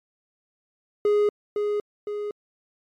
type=tone with echo; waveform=triangle; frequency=415.3 Hz; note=G#4; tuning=in tune; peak=-15 dBFS; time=1.05-1.29 s; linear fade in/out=2 ms; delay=510 ms; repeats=2; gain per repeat=-5 dB; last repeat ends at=2.31 s; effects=MP3 96 kbps